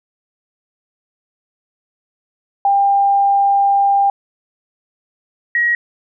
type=tone pair in turn; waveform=sine; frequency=797 / 1899.4 Hz; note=G5 / A#6; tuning=+28 / +32 cents; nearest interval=octave + minor third; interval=1504 cents; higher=second; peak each=-10 / -12 dBFS; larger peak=first; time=2.65-4.1 / 5.55-5.75 s; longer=first; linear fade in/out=2 ms; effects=none